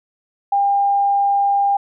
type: tone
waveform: sine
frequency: 801 Hz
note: G5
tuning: 37 cents sharp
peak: -13 dBFS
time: 0.52-1.77 s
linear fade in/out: 5 ms
effects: none